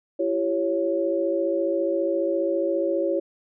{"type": "chord", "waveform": "sine", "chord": "C# diminished", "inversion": "first", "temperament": "equal with one note detuned", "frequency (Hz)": [337.3, 392, 554.4], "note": ["E4", "G4", "C#5"], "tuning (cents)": [40, 0, 0], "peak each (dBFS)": [-25, -28, -24], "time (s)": [0.19, 3.2], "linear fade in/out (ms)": 10, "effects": []}